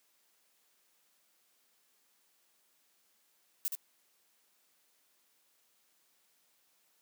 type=noise with echo; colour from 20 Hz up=violet; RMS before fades=-33 dBFS; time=3.65-3.68 s; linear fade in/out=0 ms; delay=71 ms; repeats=1; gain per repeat=-4 dB; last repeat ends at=3.751 s; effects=white hiss -72 dBFS RMS until 7.01 s + high-pass 200 Hz 12 dB/octave